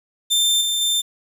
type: tone with level steps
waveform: sawtooth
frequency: 3578 Hz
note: A7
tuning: 28 cents sharp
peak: -12 / -16 / -14 dBFS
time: 0.3-1.02 s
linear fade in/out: 20 ms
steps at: 0.61 / 0.81 s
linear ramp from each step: 5 ms
effects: resampled to 32000 Hz + 8-bit